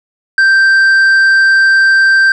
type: tone with tanh clipping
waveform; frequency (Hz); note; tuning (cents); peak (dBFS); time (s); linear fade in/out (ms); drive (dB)
sine; 1568; G6; 0; -6; 0.38-2.32; 2; 5
effects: none